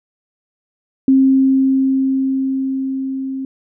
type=tone with level ramp; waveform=sine; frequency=266.5 Hz; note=C4; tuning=32 cents sharp; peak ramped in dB=-7 to -21 dBFS; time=1.08-3.45 s; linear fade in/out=2 ms; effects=none